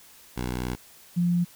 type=tone pair in turn; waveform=10% pulse / sine; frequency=61.74 / 174.63 Hz; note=B1 / F3; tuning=0 / 0 cents; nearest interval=octave + tritone; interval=1800 cents; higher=second; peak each=-20 dBFS; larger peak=neither; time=0.36-0.76 / 1.16-1.45 s; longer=first; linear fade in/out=20 ms; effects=white hiss -52 dBFS RMS until 1.55 s